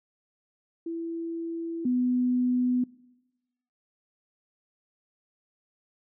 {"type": "tone pair in turn", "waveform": "sine", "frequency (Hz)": [332.6, 249.2], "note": ["E4", "B3"], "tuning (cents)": [16, 16], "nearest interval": "perfect fourth", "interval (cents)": 500, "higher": "first", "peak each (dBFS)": [-30, -22], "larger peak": "second", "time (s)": [[0.86, 1.85], [1.85, 2.84]], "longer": "neither", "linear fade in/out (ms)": 5, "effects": ["noise-tail reverb RT60 1.0 s tail -22 dB re dry"]}